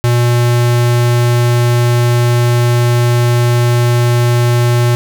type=tone; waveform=square; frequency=120.4 Hz; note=B2; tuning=44 cents flat; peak=-9 dBFS; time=0.04-4.95 s; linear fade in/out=0 ms; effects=none